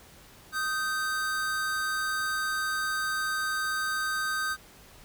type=tone pair together; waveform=square; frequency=1244.5 / 1552.7 Hz; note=D#6 / G6; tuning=0 / -17 cents; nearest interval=major third; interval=383 cents; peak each=-33 / -30 dBFS; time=0.52-4.57 s; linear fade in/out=50 ms; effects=pink hiss -53 dBFS RMS until 5.04 s